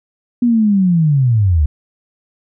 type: linear sweep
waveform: sine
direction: down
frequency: 245.9 to 68.9 Hz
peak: -9 dBFS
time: 0.42-1.66 s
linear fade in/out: 5 ms
effects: none